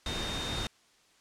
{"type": "tone in noise", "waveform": "sine", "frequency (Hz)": 3676, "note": "A#7", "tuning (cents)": -25, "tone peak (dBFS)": -37, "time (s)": [0.06, 0.67], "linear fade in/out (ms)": 2, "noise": "pink", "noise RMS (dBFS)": -35, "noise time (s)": [0.06, 0.67], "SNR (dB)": -5, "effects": ["white hiss -64 dBFS RMS until 1.2 s", "low-pass 7000 Hz 12 dB/octave"]}